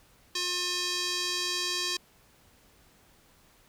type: tone with band-pass filter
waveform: square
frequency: 357 Hz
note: F4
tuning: 38 cents sharp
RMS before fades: -31 dBFS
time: 0.35-1.97 s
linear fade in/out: 5 ms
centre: 4700 Hz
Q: 1.8
effects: pink hiss -61 dBFS RMS until 3.68 s